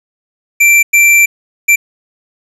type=tone bursts at uneven times; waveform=square; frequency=2349 Hz; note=D7; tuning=in tune; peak=-5 dBFS; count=3; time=0.6-0.83 / 0.93-1.26 / 1.68-1.76 s; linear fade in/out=10 ms; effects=resampled to 32000 Hz + 7-bit